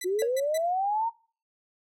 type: tone bursts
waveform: 10% pulse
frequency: 1991 Hz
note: B6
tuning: 14 cents sharp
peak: -25 dBFS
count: 4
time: 0.01-0.578 s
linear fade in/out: 5 ms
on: 37 ms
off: 140 ms
type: linear sweep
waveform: sine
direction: up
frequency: 349.2 to 932.3 Hz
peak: -24 dBFS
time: 0.04-1.1 s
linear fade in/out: 20 ms
type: tone with exponential decay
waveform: triangle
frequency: 554.4 Hz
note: C#5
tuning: in tune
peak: -19 dBFS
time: 0.22-0.32 s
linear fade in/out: 2 ms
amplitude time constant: 21 ms
effects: noise-tail reverb RT60 0.4 s tail -22 dB re dry